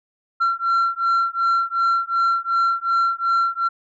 sine beating tone pair, 1361 / 1363.7 Hz, F6 / F6, -45 / -42 cents, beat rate 2.7 Hz, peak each -18 dBFS, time 0.4-3.69 s, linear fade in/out 20 ms, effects tanh soft clip ceiling -14 dBFS

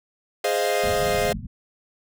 45% pulse chord, F minor seventh, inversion first, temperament equal, 415.3 / 523.3 / 622.3 / 698.5 Hz, Ab4 / C5 / Eb5 / F5, 0 / 0 / 0 / 0 cents, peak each -26 dBFS, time 0.44-1.33 s, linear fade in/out 5 ms
white low-pass noise, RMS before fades -32 dBFS, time 0.83-1.47 s, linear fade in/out 10 ms, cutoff 230 Hz, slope 96 dB/octave
effects none

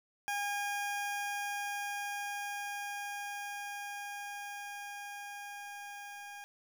20% pulse tone with level ramp, 813 Hz, G#5, 37 cents flat, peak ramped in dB -28 to -40 dBFS, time 0.28-6.44 s, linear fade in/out 0 ms, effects 11-bit

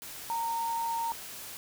sine tone in noise, 922 Hz, A#5, 19 cents flat, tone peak -29 dBFS, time 0.3-1.12 s, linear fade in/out 0 ms, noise white, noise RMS -43 dBFS, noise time 0.02-1.57 s, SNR +11 dB, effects none

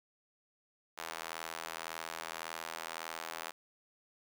sawtooth tone with high-pass filter, 81.8 Hz, E2, 13 cents flat, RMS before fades -43 dBFS, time 0.97-3.52 s, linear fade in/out 20 ms, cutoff 930 Hz, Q 0.93, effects none

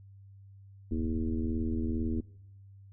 sine tone with frequency modulation, 155.56 Hz, D#3, in tune, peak -28 dBFS, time 0.91-2.21 s, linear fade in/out 5 ms, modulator 82.2 Hz, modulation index 2.2, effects noise-tail reverb RT60 1.0 s tail -24 dB re dry + added 98 Hz sine -50 dBFS peak until 2.92 s

